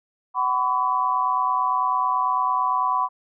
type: tone cluster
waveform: sine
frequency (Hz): 753 / 1005 / 1134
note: F#5 / B5 / C#6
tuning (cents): +30 / +30 / +39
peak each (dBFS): -28 / -21 / -24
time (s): 0.34-3.09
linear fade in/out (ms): 50
effects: none